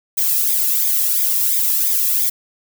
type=noise with flanger; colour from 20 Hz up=violet; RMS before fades=-17 dBFS; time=0.17-2.3 s; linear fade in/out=10 ms; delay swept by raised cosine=0.69 to 1.39 ms; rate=2.9 Hz; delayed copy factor=-0.8; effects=none